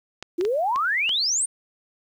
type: clicks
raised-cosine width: 0.2 ms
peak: -16 dBFS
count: 5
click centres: 0.226 / 0.411 / 0.451 / 0.76 / 1.093 s
type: exponential sweep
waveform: sine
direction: up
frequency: 329.6 to 9150 Hz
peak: -20 dBFS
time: 0.38-1.46 s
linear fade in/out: 10 ms
effects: 9-bit